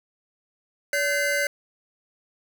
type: tone cluster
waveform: square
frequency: 571 / 1536 / 2069 Hz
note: D5 / G6 / C7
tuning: -49 / -36 / -20 cents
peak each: -27 dBFS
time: 0.93-1.47 s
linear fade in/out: 2 ms
effects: none